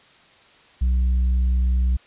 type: tone with tanh clipping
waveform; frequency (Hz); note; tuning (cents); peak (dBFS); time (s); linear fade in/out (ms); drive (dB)
sine; 62.4; B1; +19; -17; 0.81-1.97; 10; 3
effects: white hiss -52 dBFS RMS until 2.06 s + resampled to 8000 Hz